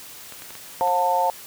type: clicks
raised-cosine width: 0.3 ms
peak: -23 dBFS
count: 5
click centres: 0.323 / 0.421 / 0.506 / 0.553 / 0.875 s
type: harmonic tone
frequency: 178.4 Hz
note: F3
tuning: 37 cents sharp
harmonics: 3 / 4 / 5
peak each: -25 / -23 / -20 dBFS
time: 0.81-1.3 s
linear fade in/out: 0 ms
effects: white hiss -41 dBFS RMS until 1.46 s + high-pass 60 Hz 12 dB/octave